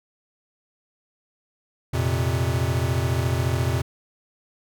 square chord, F suspended fourth, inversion none, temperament equal, 87.31 / 116.54 / 130.81 Hz, F2 / Bb2 / C3, 0 / 0 / 0 cents, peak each -26 dBFS, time 1.93-3.82 s, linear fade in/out 10 ms, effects none

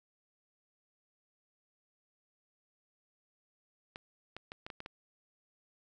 clicks, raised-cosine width 0.3 ms, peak -27 dBFS, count 7, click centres 3.959 / 4.366 / 4.519 / 4.665 / 4.702 / 4.804 / 4.861 s, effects none

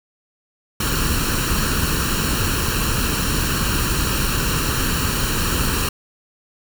pink noise with comb filter, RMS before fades -20 dBFS, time 0.8-5.89 s, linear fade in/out 5 ms, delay 0.71 ms, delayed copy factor +0.7, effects none

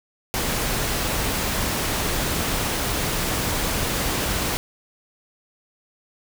pink noise, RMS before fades -24 dBFS, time 0.34-4.57 s, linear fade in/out 0 ms, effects none

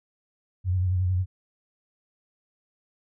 sine tone with vibrato, 91.6 Hz, F#2, 17 cents flat, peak -21 dBFS, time 0.64-1.26 s, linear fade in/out 50 ms, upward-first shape sine, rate 11 Hz, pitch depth 50 cents each way, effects none

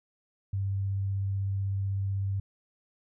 sine tone with vibrato, 98 Hz, G2, in tune, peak -27 dBFS, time 0.53-2.4 s, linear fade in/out 5 ms, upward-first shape triangle, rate 16 Hz, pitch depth 11 cents each way, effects none

